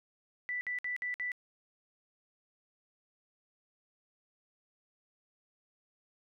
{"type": "tone bursts", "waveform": "sine", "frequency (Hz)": 1977, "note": "B6", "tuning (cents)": 1, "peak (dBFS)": -33, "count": 5, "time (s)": [0.49, 1.318], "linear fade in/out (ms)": 0, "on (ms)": 120, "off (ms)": 57, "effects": []}